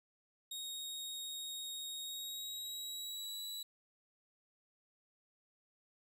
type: tone with pitch glide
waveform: sawtooth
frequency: 3749 to 3929 Hz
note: A#7 to B7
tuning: +9 to -10 cents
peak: -39 dBFS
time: 0.51-3.63 s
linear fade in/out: 5 ms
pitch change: +81 cents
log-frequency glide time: 2.01-3.43 s
effects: 12-bit